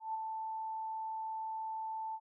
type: tone with ADSR envelope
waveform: sine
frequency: 883 Hz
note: A5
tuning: 6 cents sharp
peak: -33 dBFS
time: 0-2.2 s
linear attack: 140 ms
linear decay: 22 ms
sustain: -4 dB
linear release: 56 ms
effects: none